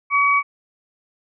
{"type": "tone pair together", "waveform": "sine", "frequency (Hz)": [1134, 2266], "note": ["C#6", "C#7"], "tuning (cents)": [39, 37], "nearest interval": "octave", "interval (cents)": 1198, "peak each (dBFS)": [-16, -17], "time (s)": [0.1, 0.43], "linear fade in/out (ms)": 50, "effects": []}